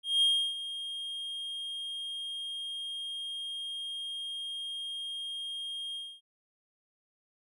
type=tone with ADSR envelope; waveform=triangle; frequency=3230 Hz; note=G#7; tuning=49 cents flat; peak=-20 dBFS; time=0.03-6.21 s; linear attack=190 ms; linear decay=320 ms; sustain=-14 dB; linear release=260 ms; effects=none